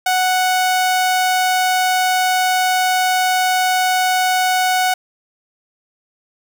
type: tone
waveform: sawtooth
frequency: 740 Hz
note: F#5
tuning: in tune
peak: -10 dBFS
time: 0.06-4.94 s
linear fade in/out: 5 ms
effects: none